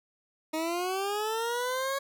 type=linear sweep; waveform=20% pulse; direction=up; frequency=310.8 to 554.4 Hz; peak=-24 dBFS; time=0.53-1.99 s; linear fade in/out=10 ms; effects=none